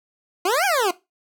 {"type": "exponential two-way sweep", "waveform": "20% pulse", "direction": "up then down", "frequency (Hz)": [340.5, 830.6, 340.5], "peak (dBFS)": -13, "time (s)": [0.45, 0.91], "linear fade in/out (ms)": 5, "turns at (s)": 0.65, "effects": ["noise-tail reverb RT60 0.2 s tail -17 dB re dry"]}